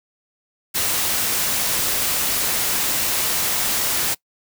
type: noise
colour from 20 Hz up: white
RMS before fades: -21 dBFS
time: 0.74-4.15 s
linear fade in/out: 20 ms
effects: noise-tail reverb RT60 0.1 s tail -22 dB re dry